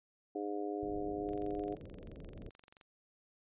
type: harmonic tone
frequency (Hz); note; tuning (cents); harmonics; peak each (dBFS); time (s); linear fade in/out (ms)
102.3; G#2; -26; 3 / 4 / 5 / 6 / 7; -40 / -39 / -48 / -49 / -44; 0.35-1.75; 5
type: low-pass noise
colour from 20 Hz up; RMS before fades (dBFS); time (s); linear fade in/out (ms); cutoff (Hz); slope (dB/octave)
pink; -49; 0.82-2.5; 10; 590; 48
type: click train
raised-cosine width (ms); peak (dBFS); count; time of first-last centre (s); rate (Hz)
0.2; -40; 36; 1.29-2.812; 23
effects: resampled to 8000 Hz